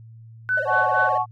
sine tone with tremolo, 1500 Hz, F#6, 23 cents sharp, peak -17 dBFS, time 0.49-1.09 s, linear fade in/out 0 ms, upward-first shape sine, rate 4.3 Hz, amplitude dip 95%
triangle tone with vibrato, 572 Hz, D5, 46 cents flat, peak -23 dBFS, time 0.57-1.18 s, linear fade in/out 5 ms, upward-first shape sine, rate 19 Hz, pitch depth 160 cents each way
sine chord, F# minor, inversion none, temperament equal with one note detuned, 740 / 861.9 / 1108.7 Hz, F#5 / A5 / C#6, 0 / -36 / 0 cents, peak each -23 dBFS, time 0.65-1.26 s, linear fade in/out 50 ms
effects tanh soft clip ceiling -6 dBFS + added 113 Hz sine -41 dBFS peak until 1.31 s

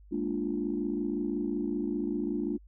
sine chord, Bb dominant seventh, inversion third, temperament equal, 207.7 / 233.1 / 293.7 / 349.2 Hz, Ab3 / Bb3 / D4 / F4, 0 / 0 / 0 / 0 cents, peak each -35 / -35 / -32 / -34 dBFS, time 0.11-2.58 s, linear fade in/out 20 ms, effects tanh soft clip ceiling -19 dBFS + added 50 Hz sine -51 dBFS peak until 2.67 s

